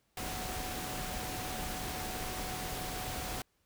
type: tone in noise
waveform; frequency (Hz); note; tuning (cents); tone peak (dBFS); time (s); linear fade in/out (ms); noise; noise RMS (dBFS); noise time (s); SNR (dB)
sine; 740; F#5; 0; -44; 0.17-3.42; 2; pink; -39; 0.17-3.42; -8
effects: pink hiss -75 dBFS RMS until 3.65 s